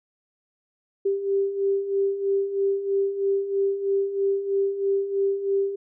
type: beating tone pair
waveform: sine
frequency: 392 / 395.1 Hz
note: G4 / G4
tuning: 0 / +14 cents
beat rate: 3.1 Hz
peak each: -28 / -22 dBFS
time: 1.05-5.76 s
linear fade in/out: 10 ms
effects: none